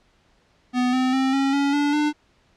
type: tone with pitch steps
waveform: square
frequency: 249.2 / 256.8 / 264.6 / 272.7 / 281 / 289.6 / 298.4 Hz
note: B3 / C4 / C4 / C#4 / C#4 / D4 / D4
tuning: +16 / -32 / +20 / -28 / +24 / -24 / +28 cents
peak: -19 dBFS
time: 0.73-2.13 s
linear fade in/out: 50 ms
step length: 200 ms
effects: pink hiss -61 dBFS RMS until 2.56 s + low-pass 5000 Hz 12 dB/octave